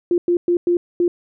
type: tone bursts at uneven times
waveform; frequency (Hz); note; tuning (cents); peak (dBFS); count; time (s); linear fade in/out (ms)
sine; 349.2; F4; 0; -13; 5; 0.11-0.18 / 0.28-0.37 / 0.48-0.57 / 0.67-0.77 / 1-1.08; 2
effects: none